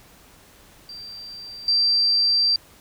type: tone with level steps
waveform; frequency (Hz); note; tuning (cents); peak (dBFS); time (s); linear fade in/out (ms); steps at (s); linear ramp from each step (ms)
sine; 4699; D8; 0; -35 / -16; 0.89-2.56; 2; 1.68; 2
effects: pink hiss -51 dBFS RMS until 2.8 s